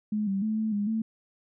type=tone with pitch steps; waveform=sine; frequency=211.9 / 195 / 217.1 / 218.8 / 204.7 / 221.9 Hz; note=G#3 / G3 / A3 / A3 / G#3 / A3; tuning=+35 / -9 / -23 / -9 / -25 / +15 cents; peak=-25 dBFS; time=0.12-1.02 s; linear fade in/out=5 ms; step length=150 ms; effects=none